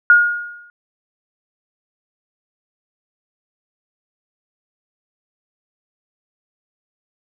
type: tone with exponential decay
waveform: sine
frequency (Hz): 1431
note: F6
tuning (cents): +42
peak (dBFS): -4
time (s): 0.1-0.7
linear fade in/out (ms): 1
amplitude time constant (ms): 130
effects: none